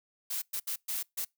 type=noise bursts at uneven times; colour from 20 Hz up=blue; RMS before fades=-34 dBFS; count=5; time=0.3-0.42 / 0.53-0.6 / 0.67-0.76 / 0.88-1.03 / 1.17-1.25 s; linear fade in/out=10 ms; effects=noise-tail reverb RT60 0.2 s tail -26 dB re dry